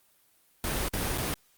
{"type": "noise with dropouts", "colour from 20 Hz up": "pink", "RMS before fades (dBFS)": -30, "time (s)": [0.64, 1.34], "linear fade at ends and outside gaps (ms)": 1, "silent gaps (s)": [[0.885, 0.935], [1.176, 1.182]], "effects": ["white hiss -65 dBFS RMS until 1.57 s", "Opus 32 kbps"]}